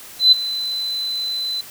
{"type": "tone with ADSR envelope", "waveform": "sine", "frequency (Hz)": 4026, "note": "B7", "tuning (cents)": 33, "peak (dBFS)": -5, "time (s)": [0.19, 1.61], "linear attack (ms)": 130, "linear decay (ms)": 14, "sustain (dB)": -16, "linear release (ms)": 5, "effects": ["white hiss -39 dBFS RMS until 1.7 s"]}